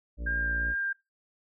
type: harmonic tone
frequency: 58.27 Hz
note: A#1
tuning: in tune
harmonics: 1 / 3 / 4 / 5 / 6 / 7 / 8 / 9 / 10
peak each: -32 / -47 / -50 / -46 / -57 / -59 / -55 / -61 / -51 dBFS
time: 0.17-0.75 s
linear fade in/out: 50 ms
type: tone with vibrato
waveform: sine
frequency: 1600 Hz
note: G6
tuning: 35 cents sharp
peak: -28 dBFS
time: 0.26-0.93 s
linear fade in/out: 10 ms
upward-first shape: sine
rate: 2.8 Hz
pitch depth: 8 cents each way
effects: noise-tail reverb RT60 0.2 s tail -18 dB re dry